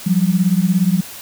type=beating tone pair; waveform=sine; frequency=175.1 / 192.1 Hz; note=F3 / G3; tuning=+5 / -35 cents; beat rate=17 Hz; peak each=-15 dBFS; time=0.06-1.01 s; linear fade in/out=10 ms; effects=white hiss -34 dBFS RMS until 1.21 s